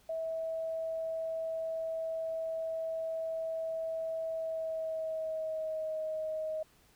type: tone with pitch glide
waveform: sine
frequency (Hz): 649 to 628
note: E5 to D#5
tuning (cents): -27 to +16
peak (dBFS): -33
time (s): 0.09-6.63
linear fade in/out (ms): 5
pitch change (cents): -57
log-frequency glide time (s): 4.32-6.01
effects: pink hiss -65 dBFS RMS until 6.95 s